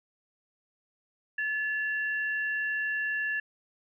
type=tone pair together; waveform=sine; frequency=1722 / 2734 Hz; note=A6 / F7; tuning=-38 / -37 cents; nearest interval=minor sixth; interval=801 cents; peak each=-28 / -38 dBFS; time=1.38-3.4 s; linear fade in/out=5 ms; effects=none